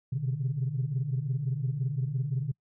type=tone cluster; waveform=sine; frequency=124.9 / 130.7 / 148.4 Hz; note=B2 / C3 / D3; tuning=+20 / -1 / +18 cents; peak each=-31 dBFS; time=0.12-2.52 s; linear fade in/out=10 ms; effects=noise-tail reverb RT60 0.1 s tail -26 dB re dry + tanh soft clip ceiling -21 dBFS